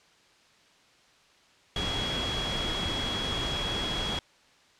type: tone in noise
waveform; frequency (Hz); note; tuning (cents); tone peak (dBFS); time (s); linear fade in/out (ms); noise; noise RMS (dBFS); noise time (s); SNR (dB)
sine; 3322; G#7; 0; -31; 1.76-4.19; 2; pink; -32; 1.76-4.19; -2
effects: white hiss -60 dBFS RMS until 4.79 s + low-pass 5000 Hz 12 dB/octave